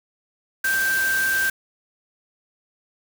sine tone in noise, 1569 Hz, G6, 1 cent sharp, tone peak -19 dBFS, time 0.64-1.5 s, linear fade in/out 5 ms, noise white, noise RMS -29 dBFS, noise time 0.64-1.5 s, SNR +7 dB, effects none

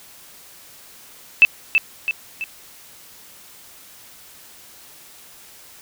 sine tone with echo, 2637 Hz, E7, in tune, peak -5 dBFS, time 1.42-1.45 s, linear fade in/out 0 ms, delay 330 ms, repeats 3, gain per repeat -6 dB, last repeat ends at 2.44 s, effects white hiss -45 dBFS RMS until 5.81 s

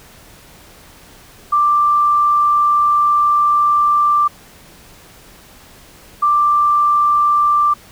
sine tone pair in turn, 1179 / 1179 Hz, D6 / D6, +6 / +6 cents, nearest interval unison, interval 0 cents, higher neither, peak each -10 dBFS, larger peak neither, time 1.52-4.28 / 6.22-7.74 s, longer first, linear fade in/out 10 ms, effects pink hiss -43 dBFS RMS until 7.91 s

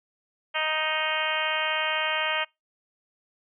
harmonic tone, 311.9 Hz, D#4, 4 cents sharp, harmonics 2 / 3 / 4 / 5 / 6 / 7 / 8 / 9 / 10, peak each -33 / -33 / -33 / -33 / -33 / -33 / -33 / -33 / -33 dBFS, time 0.54-2.45 s, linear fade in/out 20 ms, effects noise-tail reverb RT60 0.2 s tail -26 dB re dry

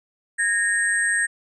sine tone cluster, 1652 / 1847 / 8430 Hz, G#6 / A#6 / C9, -10 / -16 / +12 cents, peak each -24 / -21 / -25 dBFS, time 0.38-1.27 s, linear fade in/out 20 ms, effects none

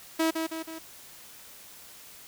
sawtooth tone with echo, 323.2 Hz, E4, 34 cents flat, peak -19 dBFS, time 0.19-0.31 s, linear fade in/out 10 ms, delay 160 ms, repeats 3, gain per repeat -5 dB, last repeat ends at 0.79 s, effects white hiss -49 dBFS RMS until 2.27 s

